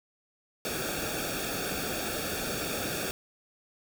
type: noise with comb filter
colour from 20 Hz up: pink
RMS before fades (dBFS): -33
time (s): 0.65-3.11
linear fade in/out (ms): 0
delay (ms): 0.99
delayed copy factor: -0.8
effects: none